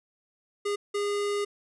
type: tone bursts at uneven times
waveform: square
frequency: 408.5 Hz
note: G#4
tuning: 29 cents flat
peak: -27 dBFS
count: 2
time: 0.65-0.76 / 0.94-1.45 s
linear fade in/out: 10 ms
effects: resampled to 24000 Hz